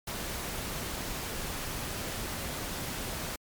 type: noise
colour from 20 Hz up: pink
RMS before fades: -36 dBFS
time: 0.07-3.36 s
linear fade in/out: 5 ms
effects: MP3 96 kbps